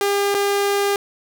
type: tone with dropouts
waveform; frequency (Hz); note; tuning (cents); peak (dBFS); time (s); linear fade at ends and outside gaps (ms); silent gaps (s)
sawtooth; 402.4; G4; +45; -13; 0.01-0.96; 1; 0.343-0.348
effects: none